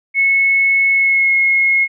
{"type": "tone with pitch glide", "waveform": "sine", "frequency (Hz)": [2195, 2164], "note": ["C#7", "C#7"], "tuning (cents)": [-18, -42], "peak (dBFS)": -10, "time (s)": [0.14, 1.88], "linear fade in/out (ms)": 50, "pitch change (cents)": -24, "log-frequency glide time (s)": [0.91, 1.34], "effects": []}